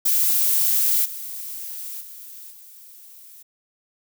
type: noise with level steps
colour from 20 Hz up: violet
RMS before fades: -19 / -33 / -40 / -45 dBFS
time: 0.05-3.43 s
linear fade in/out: 10 ms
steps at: 1.04 / 2 / 2.5 s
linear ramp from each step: 20 ms
effects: none